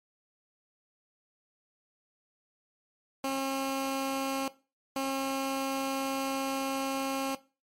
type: tone bursts at uneven times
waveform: 15% pulse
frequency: 270 Hz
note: C#4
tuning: 45 cents flat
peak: -23 dBFS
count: 2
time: 3.24-4.48 / 4.96-7.35 s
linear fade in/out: 2 ms
effects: noise-tail reverb RT60 0.3 s tail -17 dB re dry + MP3 64 kbps